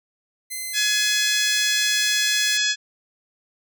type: tone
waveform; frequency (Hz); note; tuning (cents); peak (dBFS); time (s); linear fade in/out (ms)
5% pulse; 2057; C7; -30; -18; 0.5-2.58; 20
type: harmonic tone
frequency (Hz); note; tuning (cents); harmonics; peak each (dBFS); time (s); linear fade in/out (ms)
844; G#5; +28; 2 / 3 / 4 / 5 / 6 / 7 / 8 / 9; -24 / -28 / -24 / -29 / -27 / -30 / -32 / -33; 0.73-2.76; 50
effects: none